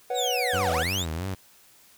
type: chord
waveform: triangle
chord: B suspended second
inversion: none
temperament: just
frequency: 493.9 / 555.6 / 740.8 Hz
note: B4 / C#5 / F#5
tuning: 0 / +4 / +2 cents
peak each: -27 / -32 / -27 dBFS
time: 0.1-0.83 s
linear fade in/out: 5 ms
type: linear two-way sweep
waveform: 30% pulse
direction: down then up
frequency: 3944 to 570 to 3944 Hz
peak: -24 dBFS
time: 0.14-1.06 s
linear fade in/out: 50 ms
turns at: 0.71 s
type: tone with vibrato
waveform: sawtooth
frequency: 87.31 Hz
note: F2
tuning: in tune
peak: -25 dBFS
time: 0.53-1.35 s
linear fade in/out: 10 ms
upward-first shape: sine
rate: 3 Hz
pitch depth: 180 cents each way
effects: white hiss -56 dBFS RMS until 1.97 s